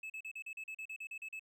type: tone bursts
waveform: triangle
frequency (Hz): 2601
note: E7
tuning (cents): -24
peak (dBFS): -40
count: 13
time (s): 0.03-1.395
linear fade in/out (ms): 5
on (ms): 69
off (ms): 39
effects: none